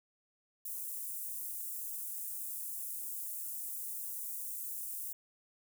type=high-pass noise; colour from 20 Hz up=white; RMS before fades=-41 dBFS; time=0.65-5.13 s; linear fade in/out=5 ms; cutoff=8700 Hz; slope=24 dB/octave; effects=none